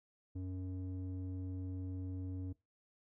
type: tone with low-pass filter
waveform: square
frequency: 92.7 Hz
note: F#2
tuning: 4 cents sharp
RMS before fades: -42 dBFS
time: 0.35-2.53 s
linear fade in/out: 10 ms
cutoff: 310 Hz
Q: 1.8
effects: noise-tail reverb RT60 0.2 s tail -19 dB re dry